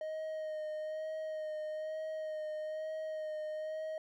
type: tone with vibrato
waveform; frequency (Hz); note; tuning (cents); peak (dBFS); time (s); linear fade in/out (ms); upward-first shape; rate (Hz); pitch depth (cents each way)
triangle; 622.3; D#5; 0; -35; 0.01-3.98; 2; sine; 1.1; 20
effects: none